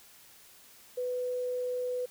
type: tone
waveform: sine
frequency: 497.8 Hz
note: B4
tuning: 14 cents sharp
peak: -30 dBFS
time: 0.97-2.06 s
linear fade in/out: 10 ms
effects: white hiss -56 dBFS RMS until 2.1 s